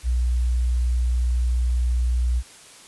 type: tone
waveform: sine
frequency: 61 Hz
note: B1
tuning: 21 cents flat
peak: -18 dBFS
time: 0.03-2.43 s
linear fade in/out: 50 ms
effects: white hiss -46 dBFS RMS until 2.87 s + resampled to 24000 Hz